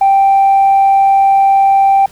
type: tone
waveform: sine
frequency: 784 Hz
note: G5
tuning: in tune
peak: -4 dBFS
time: 0.01-2.06 s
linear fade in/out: 5 ms
effects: tanh soft clip ceiling -3 dBFS + pink hiss -42 dBFS RMS until 2.11 s